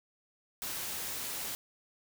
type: noise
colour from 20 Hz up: white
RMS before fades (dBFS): -38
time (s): 0.62-1.55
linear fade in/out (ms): 0
effects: none